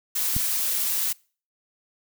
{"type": "noise", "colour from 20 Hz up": "blue", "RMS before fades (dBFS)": -25, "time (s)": [0.15, 1.13], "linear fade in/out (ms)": 10}
{"type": "click", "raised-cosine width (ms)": 5, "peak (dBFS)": -15, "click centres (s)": 0.365}
{"effects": ["noise-tail reverb RT60 0.4 s tail -25 dB re dry"]}